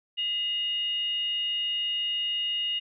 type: tone with frequency modulation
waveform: sine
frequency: 2860 Hz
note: F7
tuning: 41 cents sharp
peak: -26 dBFS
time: 0.17-2.8 s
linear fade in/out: 20 ms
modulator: 834 Hz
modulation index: 0.22
effects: none